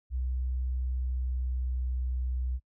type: tone with pitch glide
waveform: sine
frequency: 63.3 to 62.83 Hz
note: B1 to B1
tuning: +43 to +30 cents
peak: -28 dBFS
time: 0.1-2.6 s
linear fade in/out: 50 ms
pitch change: -13 cents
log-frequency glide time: 0.89-1.8 s
effects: noise-tail reverb RT60 0.1 s tail -26 dB re dry